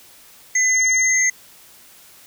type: tone pair together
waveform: sine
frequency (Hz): 2019 / 6410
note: B6 / G8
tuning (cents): +38 / +38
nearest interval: octave + minor sixth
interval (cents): 2000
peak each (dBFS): -17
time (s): 0.55-1.3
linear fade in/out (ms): 5
effects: white hiss -47 dBFS RMS until 2.26 s